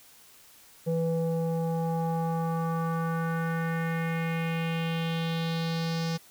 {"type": "tone with low-pass filter sweep", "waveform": "square", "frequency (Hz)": 164.81, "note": "E3", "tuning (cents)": 0, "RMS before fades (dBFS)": -29, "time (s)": [0.86, 6.18], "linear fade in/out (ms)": 20, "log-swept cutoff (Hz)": [480, 5300], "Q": 3, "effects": ["white hiss -55 dBFS RMS until 6.3 s"]}